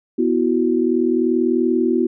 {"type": "chord", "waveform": "sine", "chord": "B suspended fourth", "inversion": "none", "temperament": "equal", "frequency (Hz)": [246.9, 329.6, 370], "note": ["B3", "E4", "F#4"], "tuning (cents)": [0, 0, 0], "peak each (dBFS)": -19, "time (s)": [0.18, 2.07], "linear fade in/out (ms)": 10, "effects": []}